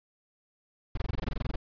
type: noise bursts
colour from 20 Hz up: brown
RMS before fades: -29 dBFS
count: 14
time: 0.95-1.559 s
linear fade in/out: 5 ms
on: 24 ms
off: 21 ms
effects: resampled to 11025 Hz